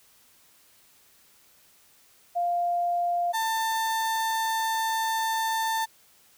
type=tone pair in turn; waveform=sine / 35% pulse; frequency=698.5 / 893.2 Hz; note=F5 / A5; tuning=0 / +26 cents; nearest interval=major third; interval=426 cents; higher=second; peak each=-23 dBFS; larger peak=neither; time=2.35-3.33 / 3.33-5.86 s; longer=second; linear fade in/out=20 ms; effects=white hiss -59 dBFS RMS until 6.37 s